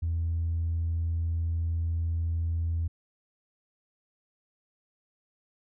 triangle tone with tanh clipping, 83.1 Hz, E2, 15 cents sharp, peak -26 dBFS, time 0.02-2.88 s, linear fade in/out 10 ms, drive 5 dB, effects none

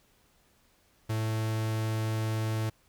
45% pulse tone, 110.3 Hz, A2, 5 cents sharp, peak -28 dBFS, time 1.09-2.7 s, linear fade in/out 10 ms, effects pink hiss -66 dBFS RMS until 2.88 s

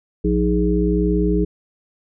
harmonic tone with a mistuned harmonic, 59.3 Hz, A#1, 30 cents sharp, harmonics 1 / 3 / 5 / 7, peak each -20 / -20 / -21 / -21 dBFS, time 0.24-1.45 s, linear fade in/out 10 ms, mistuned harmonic 5, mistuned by +98 cents, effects none

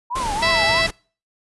sine tone with vibrato, 928 Hz, A#5, 8 cents flat, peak -22 dBFS, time 0.1-0.82 s, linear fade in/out 20 ms, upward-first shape triangle, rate 3.2 Hz, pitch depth 260 cents each way
pink noise, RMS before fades -28 dBFS, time 0.15-0.91 s, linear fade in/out 10 ms
harmonic tone, 659.3 Hz, E5, in tune, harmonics 1 / 2 / 3 / 4 / 5 / 6 / 7 / 8, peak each -22 / -31 / -20 / -26 / -30 / -25 / -26 / -29 dBFS, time 0.42-0.87 s, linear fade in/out 10 ms
effects noise-tail reverb RT60 0.4 s tail -25 dB re dry + resampled to 24000 Hz

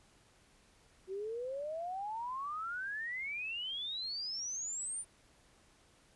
sine exponential sweep, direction up, 370 to 9410 Hz, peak -37 dBFS, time 1.07-5.05 s, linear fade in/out 50 ms, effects pink hiss -66 dBFS RMS until 6.15 s + resampled to 24000 Hz

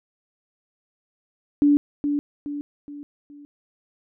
sine tone with echo, 289.8 Hz, D4, 23 cents flat, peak -13 dBFS, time 1.62-1.77 s, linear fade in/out 0 ms, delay 420 ms, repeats 4, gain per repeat -7 dB, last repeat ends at 3.45 s, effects none

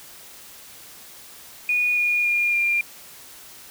sine tone with pitch steps, 2457 / 2436 / 2415 / 2394 Hz, D#7 / D#7 / D7 / D7, -22 / -37 / +48 / +33 cents, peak -18 dBFS, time 1.69-2.81 s, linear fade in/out 2 ms, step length 280 ms, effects white hiss -44 dBFS RMS until 3.7 s

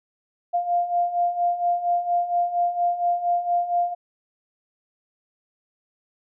sine beating tone pair, 697 / 701.3 Hz, F5 / F5, -4 / +7 cents, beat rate 4.3 Hz, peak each -26 / -21 dBFS, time 0.53-3.95 s, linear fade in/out 20 ms, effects none

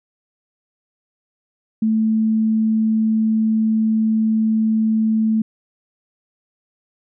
sine tone, 220 Hz, A3, in tune, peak -14 dBFS, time 1.82-5.42 s, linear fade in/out 5 ms, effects none

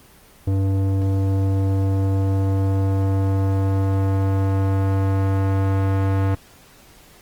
square tone with low-pass filter sweep, 96.9 Hz, G2, 20 cents flat, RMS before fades -19 dBFS, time 0.47-6.35 s, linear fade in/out 5 ms, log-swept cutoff 480 to 1600 Hz, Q 0.75, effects pink hiss -49 dBFS RMS until 7.21 s + Opus 24 kbps

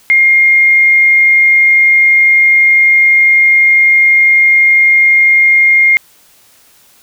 sine tone, 2126 Hz, C7, 27 cents sharp, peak -4 dBFS, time 0.1-5.97 s, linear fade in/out 0 ms, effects white hiss -46 dBFS RMS until 7.02 s

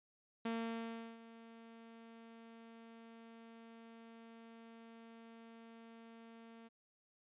sawtooth tone with ADSR envelope, 228.4 Hz, A#3, 35 cents flat, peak -33 dBFS, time 0.45-6.69 s, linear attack 6 ms, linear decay 720 ms, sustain -18 dB, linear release 22 ms, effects resampled to 8000 Hz

